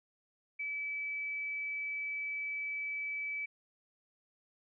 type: tone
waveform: sine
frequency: 2300 Hz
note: D7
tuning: 37 cents flat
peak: -35 dBFS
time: 0.59-3.46 s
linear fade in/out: 10 ms
effects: none